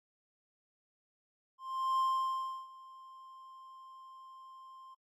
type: tone with ADSR envelope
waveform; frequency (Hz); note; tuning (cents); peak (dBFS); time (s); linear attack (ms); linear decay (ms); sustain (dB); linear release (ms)
triangle; 1052; C6; +9; -26; 1.58-4.95; 410; 680; -23; 16
effects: noise-tail reverb RT60 0.1 s tail -23 dB re dry